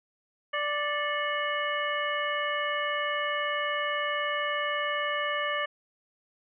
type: harmonic tone with a mistuned harmonic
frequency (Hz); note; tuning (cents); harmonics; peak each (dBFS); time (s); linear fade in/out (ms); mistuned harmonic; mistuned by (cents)
587.3; D5; 0; 1 / 2 / 3 / 4 / 5; -33 / -32 / -32 / -36 / -36; 0.53-5.66; 10; 4; -130
effects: none

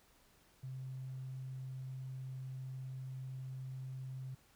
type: tone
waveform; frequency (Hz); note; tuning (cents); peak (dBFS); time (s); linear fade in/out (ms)
triangle; 130.81; C3; 0; -38; 0.63-4.35; 10
effects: tanh soft clip ceiling -40 dBFS + pink hiss -68 dBFS RMS until 4.55 s

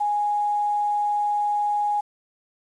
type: tone with quantisation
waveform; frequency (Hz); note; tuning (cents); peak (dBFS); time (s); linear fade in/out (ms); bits
sine; 829; G#5; -3; -20; 0-2.01; 10; 8
effects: resampled to 24000 Hz

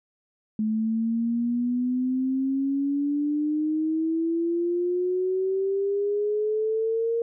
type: exponential sweep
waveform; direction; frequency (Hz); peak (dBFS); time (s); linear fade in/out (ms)
sine; up; 215 to 466.2; -22; 0.59-7.22; 2
effects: none

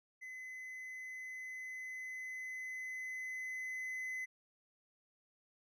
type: tone with level ramp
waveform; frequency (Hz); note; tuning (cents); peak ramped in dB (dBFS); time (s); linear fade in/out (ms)
triangle; 2030; B6; +47; -44 to -37; 0.21-4.26; 20
effects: none

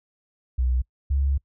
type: tone pair in turn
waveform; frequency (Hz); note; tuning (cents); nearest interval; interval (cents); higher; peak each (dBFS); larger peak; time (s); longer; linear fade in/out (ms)
sine; 62.6 / 69; B1 / C#2; +24 / -7; major second; 169; second; -19; neither; 0.58-0.82 / 1.1-1.38; second; 10
effects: noise-tail reverb RT60 0.1 s tail -25 dB re dry

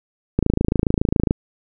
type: click train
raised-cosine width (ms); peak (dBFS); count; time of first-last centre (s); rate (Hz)
3; -3; 26; 0.39-1.309; 27.2
effects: none

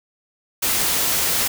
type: noise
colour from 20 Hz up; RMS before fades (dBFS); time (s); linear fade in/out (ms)
white; -20; 0.62-1.48; 10
effects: none

